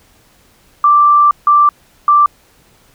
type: tone bursts at uneven times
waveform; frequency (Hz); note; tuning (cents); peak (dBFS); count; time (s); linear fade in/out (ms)
sine; 1174.7; D6; 0; -5; 3; 0.84-1.31 / 1.47-1.69 / 2.08-2.26; 2
effects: pink hiss -50 dBFS RMS until 2.94 s